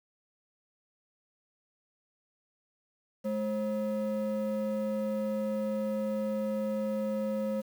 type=ring-modulated tone; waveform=triangle; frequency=373.3 Hz; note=F#4; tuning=15 cents sharp; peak=-24 dBFS; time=3.24-7.62 s; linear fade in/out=20 ms; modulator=161 Hz; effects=9-bit